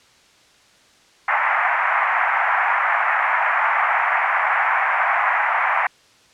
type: band-pass noise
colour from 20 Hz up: pink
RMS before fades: -19 dBFS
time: 1.28-5.87 s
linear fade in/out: 5 ms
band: 740 to 2200 Hz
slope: 48 dB/octave
effects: white hiss -53 dBFS RMS until 6.33 s + low-pass 6000 Hz 12 dB/octave